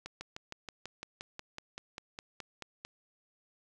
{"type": "slowing click train", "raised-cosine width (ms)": 0.2, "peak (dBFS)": -24, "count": 16, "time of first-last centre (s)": [0.06, 2.85], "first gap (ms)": 150, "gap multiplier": 1.03, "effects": []}